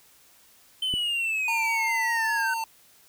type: linear sweep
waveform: triangle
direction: down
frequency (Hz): 3090 to 1500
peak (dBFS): -23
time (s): 0.82-2.54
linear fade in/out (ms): 5
type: click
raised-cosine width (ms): 3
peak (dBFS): -21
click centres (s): 0.939
type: tone with vibrato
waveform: square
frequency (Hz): 907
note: A#5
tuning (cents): -48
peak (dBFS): -28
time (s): 1.48-2.64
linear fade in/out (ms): 2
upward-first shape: sine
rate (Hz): 5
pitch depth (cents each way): 18
effects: white hiss -57 dBFS RMS until 3.08 s